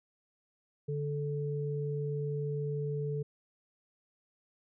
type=tone pair together; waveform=sine; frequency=145.7 / 436.6 Hz; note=D3 / A4; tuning=-13 / -13 cents; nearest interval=octave + perfect fifth; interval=1900 cents; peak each=-33 / -36 dBFS; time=0.88-3.23 s; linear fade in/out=10 ms; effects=none